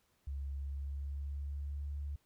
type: tone with pitch glide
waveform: sine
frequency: 69.3 to 71.91 Hz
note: C#2 to D2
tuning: 0 to -36 cents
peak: -37 dBFS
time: 0.27-2.16 s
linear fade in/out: 5 ms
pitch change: +64 cents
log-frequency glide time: 0.52-1.99 s
effects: pink hiss -75 dBFS RMS until 2.25 s